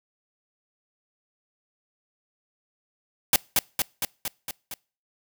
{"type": "noise with echo", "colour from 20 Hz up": "white", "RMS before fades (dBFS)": -17, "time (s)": [3.33, 3.36], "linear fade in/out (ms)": 2, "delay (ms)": 230, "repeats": 6, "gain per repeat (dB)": -3, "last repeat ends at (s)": 4.74, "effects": ["noise-tail reverb RT60 0.4 s tail -26 dB re dry"]}